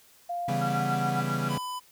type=tone with pitch glide; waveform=sine; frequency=698.5 to 733.2 Hz; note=F5 to F#5; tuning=0 to -16 cents; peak=-29 dBFS; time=0.29-1.21 s; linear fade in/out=10 ms; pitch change=+84 cents; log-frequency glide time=0.56-0.87 s
type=chord; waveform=45% pulse; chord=C# half-diminished seventh; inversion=none; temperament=equal; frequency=138.59 / 164.81 / 196 / 246.9 Hz; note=C#3 / E3 / G3 / B3; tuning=0 / 0 / 0 / 0 cents; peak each=-31 / -34 / -35 / -35 dBFS; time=0.48-1.58 s; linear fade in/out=5 ms
type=tone with tremolo; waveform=sine; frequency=1374 Hz; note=F6; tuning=29 cents flat; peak=-29 dBFS; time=0.61-1.49 s; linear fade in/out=10 ms; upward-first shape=sine; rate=7.3 Hz; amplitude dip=75%
type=tone; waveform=square; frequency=1000 Hz; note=B5; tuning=21 cents sharp; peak=-33 dBFS; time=1.49-1.8 s; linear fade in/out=20 ms
effects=white hiss -58 dBFS RMS until 1.91 s